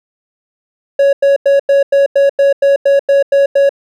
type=tone bursts; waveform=triangle; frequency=557 Hz; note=C#5; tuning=8 cents sharp; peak=-4 dBFS; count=12; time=0.99-3.693 s; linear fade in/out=5 ms; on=140 ms; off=93 ms; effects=none